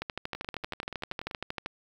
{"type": "two click trains", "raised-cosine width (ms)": 0.3, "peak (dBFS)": [-22, -17], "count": [11, 22], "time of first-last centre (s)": [[0.35, 1.312], [0.02, 1.661]], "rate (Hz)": [10.4, 12.8], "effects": ["8-bit"]}